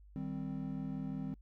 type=chord; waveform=triangle; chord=C minor; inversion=first; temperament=equal; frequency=155.56 / 196 / 261.6 Hz; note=Eb3 / G3 / C4; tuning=0 / 0 / 0 cents; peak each=-40 / -40 / -39 dBFS; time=0.16-1.34 s; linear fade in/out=0 ms; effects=noise-tail reverb RT60 0.1 s tail -26 dB re dry + added 50 Hz sine -55 dBFS peak until 1.41 s